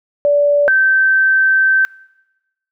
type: tone pair in turn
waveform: sine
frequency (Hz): 579 / 1550.7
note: D5 / G6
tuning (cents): -25 / -19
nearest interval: octave + perfect fourth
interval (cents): 1706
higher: second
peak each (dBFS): -9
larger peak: neither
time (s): 0.25-0.68 / 0.68-1.85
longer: second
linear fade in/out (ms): 0
effects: noise-tail reverb RT60 1.0 s tail -24 dB re dry